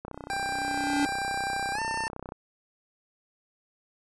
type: click train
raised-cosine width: 1 ms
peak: -23 dBFS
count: 73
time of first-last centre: 0.05-2.321 s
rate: 31.7 Hz
type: tone with exponential growth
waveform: square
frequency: 287.3 Hz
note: D4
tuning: 38 cents flat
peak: -23 dBFS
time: 0.13-1.05 s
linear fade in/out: 0 ms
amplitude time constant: 200 ms
type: tone with pitch glide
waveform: 25% pulse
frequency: 791 to 898.2 Hz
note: G5 to A5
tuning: +15 to +35 cents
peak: -25 dBFS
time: 0.3-2.08 s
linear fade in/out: 0 ms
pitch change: +220 cents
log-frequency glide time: 1.73-1.8 s
effects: resampled to 24000 Hz